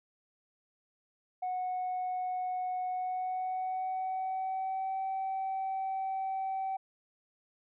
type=tone with pitch glide; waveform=sine; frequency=735 to 768 Hz; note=F#5 to G5; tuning=-12 to -36 cents; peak=-30 dBFS; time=1.42-6.77 s; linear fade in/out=10 ms; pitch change=+76 cents; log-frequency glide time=2.89-5.01 s; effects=tanh soft clip ceiling -29 dBFS